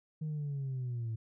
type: linear sweep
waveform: sine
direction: down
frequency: 157.3 to 110 Hz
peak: -32 dBFS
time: 0.21-1.16 s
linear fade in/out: 10 ms
effects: tanh soft clip ceiling -32 dBFS